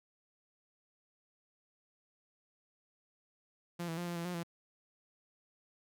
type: tone with pitch steps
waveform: sawtooth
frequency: 172.7 / 164.1 / 174.9 / 172.9 / 169.2 / 178.4 / 169.6 Hz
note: F3 / E3 / F3 / F3 / E3 / F3 / E3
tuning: -19 / -8 / +3 / -17 / +45 / +37 / +50 cents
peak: -33 dBFS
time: 3.79-4.434 s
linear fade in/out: 10 ms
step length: 92 ms
effects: none